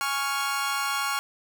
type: chord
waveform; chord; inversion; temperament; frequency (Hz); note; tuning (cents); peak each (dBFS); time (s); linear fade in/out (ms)
sawtooth; Db major; second; equal; 830.6 / 1108.7 / 1396.9; Ab5 / Db6 / F6; 0 / 0 / 0; -29 / -25 / -26; 0.01-1.19; 0
effects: none